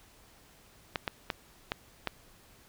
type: clicks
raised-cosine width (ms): 0.3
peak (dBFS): -14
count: 5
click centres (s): 0.958 / 1.078 / 1.302 / 1.719 / 2.073
effects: pink hiss -59 dBFS RMS until 2.68 s